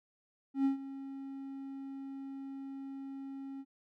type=tone with ADSR envelope; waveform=triangle; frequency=272 Hz; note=C#4; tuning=33 cents flat; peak=-23 dBFS; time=0.54-3.65 s; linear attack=110 ms; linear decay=120 ms; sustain=-16 dB; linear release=49 ms; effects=none